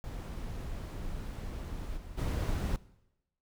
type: noise with level steps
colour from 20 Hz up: brown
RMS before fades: -39 / -45 / -31 dBFS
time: 0.04-2.76 s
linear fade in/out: 0 ms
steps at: 1.96 / 2.17 s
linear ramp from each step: 20 ms
effects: noise-tail reverb RT60 0.9 s tail -20 dB re dry